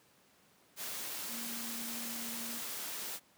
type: tone in noise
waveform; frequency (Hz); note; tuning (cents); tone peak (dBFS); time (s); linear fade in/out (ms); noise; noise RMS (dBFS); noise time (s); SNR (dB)
sine; 233; A#3; -1; -45; 1.28-2.61; 50; white; -41; 0.76-3.2; -7
effects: pink hiss -66 dBFS RMS until 3.37 s + high-pass 150 Hz 12 dB/octave